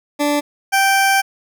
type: tone pair in turn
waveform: 20% pulse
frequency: 291.9 / 781.2 Hz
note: D4 / G5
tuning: -10 / -6 cents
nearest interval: octave + perfect fourth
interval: 1704 cents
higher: second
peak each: -10 / -7 dBFS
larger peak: second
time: 0.19-0.41 / 0.72-1.22 s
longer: second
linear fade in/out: 20 ms
effects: none